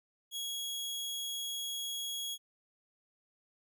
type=tone; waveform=sawtooth; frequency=3322 Hz; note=G#7; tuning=in tune; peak=-33 dBFS; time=0.31-2.38 s; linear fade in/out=50 ms; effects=none